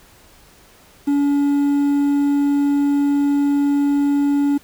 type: tone with quantisation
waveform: triangle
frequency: 284.6 Hz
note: C#4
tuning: 46 cents sharp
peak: -12 dBFS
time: 1.07-4.58 s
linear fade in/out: 10 ms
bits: 7
effects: pink hiss -49 dBFS RMS until 4.63 s